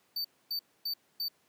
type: tone bursts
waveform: square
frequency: 4579 Hz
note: D8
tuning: 45 cents flat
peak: -32 dBFS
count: 4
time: 0.16-1.284 s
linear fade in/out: 5 ms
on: 86 ms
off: 260 ms
effects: pink hiss -69 dBFS RMS until 1.48 s + high-pass 200 Hz 12 dB/octave